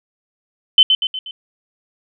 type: tone with echo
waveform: sine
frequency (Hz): 3057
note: G7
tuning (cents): -44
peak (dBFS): -4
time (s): 0.78-0.83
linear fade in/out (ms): 2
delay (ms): 120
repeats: 4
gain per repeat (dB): -6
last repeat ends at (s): 1.31
effects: none